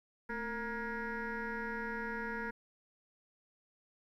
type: tone with frequency modulation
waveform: sine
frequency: 940 Hz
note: A#5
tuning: 14 cents sharp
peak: -35 dBFS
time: 0.29-2.51 s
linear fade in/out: 10 ms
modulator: 240 Hz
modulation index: 3.8
effects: tanh soft clip ceiling -32 dBFS + 12-bit